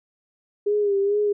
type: tone with vibrato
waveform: sine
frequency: 405.9 Hz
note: G#4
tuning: 40 cents flat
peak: -18 dBFS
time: 0.66-1.33 s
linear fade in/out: 10 ms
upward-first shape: sine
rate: 2.3 Hz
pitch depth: 51 cents each way
effects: none